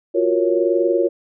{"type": "chord", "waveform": "sine", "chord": "Gb major seventh", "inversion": "third", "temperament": "equal", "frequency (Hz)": [349.2, 370, 466.2, 554.4], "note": ["F4", "Gb4", "Bb4", "Db5"], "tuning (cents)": [0, 0, 0, 0], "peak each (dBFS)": [-18, -22, -21, -20], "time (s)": [0.14, 1.09], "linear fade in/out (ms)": 20, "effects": []}